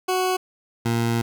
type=tone pair in turn; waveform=20% pulse; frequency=370 / 116.54 Hz; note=F#4 / A#2; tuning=0 / 0 cents; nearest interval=octave + minor sixth; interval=2000 cents; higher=first; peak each=-15 dBFS; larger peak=neither; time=0.08-0.37 / 0.85-1.22 s; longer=second; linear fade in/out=10 ms; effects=none